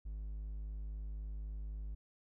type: tone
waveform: triangle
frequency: 51.91 Hz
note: G#1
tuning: in tune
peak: -38 dBFS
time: 0.05-1.95 s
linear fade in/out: 10 ms
effects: none